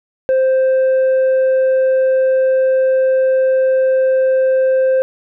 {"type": "tone with tanh clipping", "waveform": "sine", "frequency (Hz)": 523.3, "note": "C5", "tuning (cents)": 0, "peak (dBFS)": -11, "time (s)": [0.29, 5.02], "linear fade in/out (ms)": 0, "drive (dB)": 3, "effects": []}